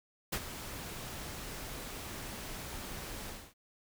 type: noise with ADSR envelope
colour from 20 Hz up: pink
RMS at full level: -32 dBFS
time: 0.32-3.54 s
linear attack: 12 ms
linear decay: 61 ms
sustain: -11 dB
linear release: 270 ms
effects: none